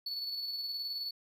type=tone with tremolo; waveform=triangle; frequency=4435 Hz; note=C#8; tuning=in tune; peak=-33 dBFS; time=0.06-1.11 s; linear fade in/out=5 ms; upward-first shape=square; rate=19 Hz; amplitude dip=30%; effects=none